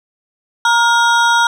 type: ring-modulated tone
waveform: square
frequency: 1177 Hz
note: D6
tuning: 3 cents sharp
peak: -7 dBFS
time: 0.65-1.47 s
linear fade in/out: 2 ms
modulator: 241 Hz
effects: low-pass 6000 Hz 12 dB/octave + 7-bit